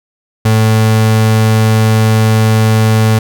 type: tone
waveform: 35% pulse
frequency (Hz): 110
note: A2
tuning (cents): 0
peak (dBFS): -5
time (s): 0.45-3.19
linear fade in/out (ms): 5
effects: none